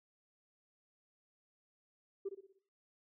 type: tone with echo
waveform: sine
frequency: 392 Hz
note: G4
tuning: in tune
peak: -35 dBFS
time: 2.25-2.29 s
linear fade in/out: 10 ms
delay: 60 ms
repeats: 5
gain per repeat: -7 dB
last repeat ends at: 2.59 s
effects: noise-tail reverb RT60 0.8 s tail -25 dB re dry + tanh soft clip ceiling -31 dBFS